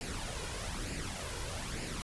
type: noise with flanger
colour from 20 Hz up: pink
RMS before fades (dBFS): -39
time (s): 0.01-2.02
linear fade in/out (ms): 0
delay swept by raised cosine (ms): 0.41 to 2.11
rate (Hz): 1.1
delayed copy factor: +0.55
effects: resampled to 24000 Hz